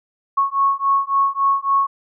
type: beating tone pair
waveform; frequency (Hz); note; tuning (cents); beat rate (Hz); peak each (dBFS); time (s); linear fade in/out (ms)
sine; 1100 / 1103.6; C#6 / C#6; -14 / -8; 3.6; -18; 0.37-1.87; 10
effects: none